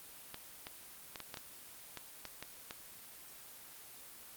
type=clicks; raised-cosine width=0.2 ms; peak=-25 dBFS; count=10; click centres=0.344 / 0.669 / 1.158 / 1.203 / 1.342 / 1.372 / 1.973 / 2.253 / 2.426 / 2.709 s; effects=white hiss -53 dBFS RMS until 4.36 s + Opus 24 kbps